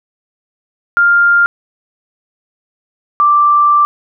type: tone pair in turn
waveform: sine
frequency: 1400 / 1175.1 Hz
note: F6 / D6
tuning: +4 / +1 cents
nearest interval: minor third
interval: 303 cents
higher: first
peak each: -6 dBFS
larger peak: neither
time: 0.97-1.46 / 3.2-3.85 s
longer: second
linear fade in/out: 0 ms
effects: none